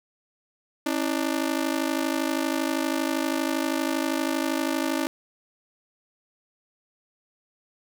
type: ring-modulated tone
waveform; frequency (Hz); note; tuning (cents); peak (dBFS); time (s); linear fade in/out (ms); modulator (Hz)
sawtooth; 296.9; D4; +19; -17; 0.86-5.07; 0; 26.3
effects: none